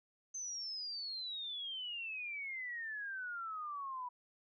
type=exponential sweep; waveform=sine; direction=down; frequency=6272 to 975 Hz; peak=-40 dBFS; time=0.34-4.09 s; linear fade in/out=10 ms; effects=none